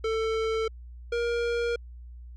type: tone pair in turn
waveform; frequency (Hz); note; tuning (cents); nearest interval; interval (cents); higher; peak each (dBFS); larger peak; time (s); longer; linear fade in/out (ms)
square; 445.1 / 471.7; A4 / A#4; +20 / +20; minor second; 100; second; -26; neither; 0.04-0.68 / 1.12-1.76; neither; 5
effects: added 60 Hz sine -41 dBFS peak until 2.36 s + low-pass 4000 Hz 12 dB/octave